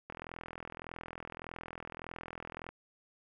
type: click train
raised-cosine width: 0.5 ms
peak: -27 dBFS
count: 109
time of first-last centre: 0.1-2.69 s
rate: 41.7 Hz
effects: none